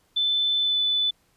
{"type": "tone with pitch glide", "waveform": "sine", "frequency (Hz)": [3520, 3494], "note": ["A7", "A7"], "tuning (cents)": [0, -13], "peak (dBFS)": -20, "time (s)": [0.16, 1.11], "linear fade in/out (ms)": 10, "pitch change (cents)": -13, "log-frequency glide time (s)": [0.59, 0.79], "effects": ["pink hiss -65 dBFS RMS until 1.36 s", "resampled to 32000 Hz"]}